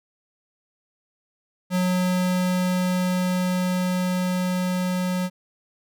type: tone with level ramp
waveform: square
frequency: 182.2 Hz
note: F#3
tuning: 26 cents flat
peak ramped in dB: -20 to -23 dBFS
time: 1.7-5.3 s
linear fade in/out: 50 ms
effects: none